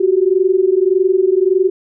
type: tone pair together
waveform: sine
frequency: 364.8 / 386.5 Hz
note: F#4 / G4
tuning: -24 / -24 cents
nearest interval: minor second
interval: 100 cents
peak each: -13 dBFS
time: 0-1.7 s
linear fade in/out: 10 ms
effects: none